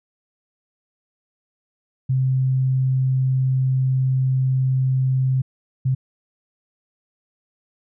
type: tone bursts at uneven times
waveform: sine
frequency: 130.81 Hz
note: C3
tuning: in tune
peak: -16 dBFS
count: 2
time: 2.09-5.42 / 5.85-5.95 s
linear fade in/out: 10 ms
effects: none